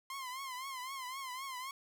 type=tone with vibrato; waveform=sawtooth; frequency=1046.5 Hz; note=C6; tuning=in tune; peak=-37 dBFS; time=0.1-1.71 s; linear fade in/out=2 ms; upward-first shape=triangle; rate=3.9 Hz; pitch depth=110 cents each way; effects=none